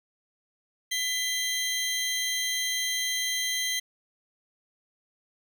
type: tone pair together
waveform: 25% pulse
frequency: 2004 / 3181 Hz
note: B6 / G7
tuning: +25 / +25 cents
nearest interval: minor sixth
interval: 800 cents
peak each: -26 dBFS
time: 0.91-3.8 s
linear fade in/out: 10 ms
effects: none